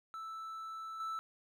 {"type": "tone with level steps", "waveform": "triangle", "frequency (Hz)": 1318.5, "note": "E6", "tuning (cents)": 0, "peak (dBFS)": [-40, -35], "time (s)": [0.14, 1.19], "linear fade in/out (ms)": 0, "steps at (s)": 1, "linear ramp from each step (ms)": 2, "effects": []}